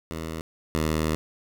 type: tone pair in turn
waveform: 10% pulse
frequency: 80.5 / 78.43 Hz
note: E2 / D#2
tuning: -41 / +14 cents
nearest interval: unison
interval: 45 cents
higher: first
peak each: -23 / -15 dBFS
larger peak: second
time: 0.11-0.41 / 0.75-1.15 s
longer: second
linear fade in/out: 0 ms
effects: none